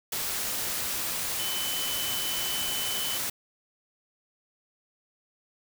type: tone in noise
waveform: sine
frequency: 3026 Hz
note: F#7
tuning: 38 cents sharp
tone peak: -33 dBFS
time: 1.39-3.17 s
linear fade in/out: 5 ms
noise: white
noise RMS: -31 dBFS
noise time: 0.12-3.3 s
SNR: -5 dB
effects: none

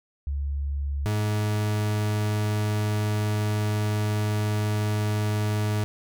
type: tone pair in turn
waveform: sine / 40% pulse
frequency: 70.5 / 105.63 Hz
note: C#2 / G#2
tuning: +30 / +30 cents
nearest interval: perfect fifth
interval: 700 cents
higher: second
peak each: -25 / -22 dBFS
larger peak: second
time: 0.27-1.06 / 1.06-5.84 s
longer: second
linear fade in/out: 0 ms
effects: none

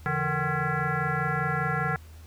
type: tone with frequency modulation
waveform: sine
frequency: 755 Hz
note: F#5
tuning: 35 cents sharp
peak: -24 dBFS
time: 0.06-1.96 s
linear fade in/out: 0 ms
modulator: 307 Hz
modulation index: 3.4
effects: added 79 Hz sine -44 dBFS peak until 2.26 s + pink hiss -56 dBFS RMS until 2.26 s

